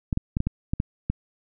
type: clicks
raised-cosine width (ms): 5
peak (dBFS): -11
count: 8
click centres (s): 0.128 / 0.174 / 0.369 / 0.404 / 0.47 / 0.735 / 0.801 / 1.1
effects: none